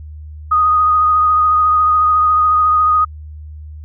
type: tone with vibrato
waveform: sine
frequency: 1243 Hz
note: D#6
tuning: 2 cents flat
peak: -9 dBFS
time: 0.51-3.05 s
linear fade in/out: 10 ms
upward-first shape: sine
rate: 14 Hz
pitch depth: 19 cents each way
effects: added 76 Hz sine -29 dBFS peak until 3.84 s